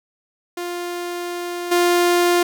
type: tone with level steps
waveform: sawtooth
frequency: 350.6 Hz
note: F4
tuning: 7 cents sharp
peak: -21 / -10 dBFS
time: 0.57-2.43 s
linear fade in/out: 5 ms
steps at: 1.71 s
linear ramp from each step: 10 ms
effects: none